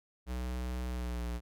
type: tone with pitch glide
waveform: square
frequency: 62.1 to 59.43 Hz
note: B1 to A#1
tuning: +10 to +34 cents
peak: -35 dBFS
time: 0.26-1.41 s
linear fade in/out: 50 ms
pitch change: -76 cents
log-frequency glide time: 0.89-1.21 s
effects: none